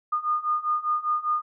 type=beating tone pair; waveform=sine; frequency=1219 / 1224 Hz; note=D#6 / D#6; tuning=-36 / -29 cents; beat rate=5 Hz; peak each=-27 / -25 dBFS; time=0.12-1.42 s; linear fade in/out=10 ms; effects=none